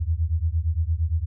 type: beating tone pair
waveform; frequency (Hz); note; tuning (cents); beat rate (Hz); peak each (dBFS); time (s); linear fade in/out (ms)
sine; 77.78 / 86.48; D#2 / F2; 0 / -16; 8.7; -23 / -24; 0-1.26; 20
effects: none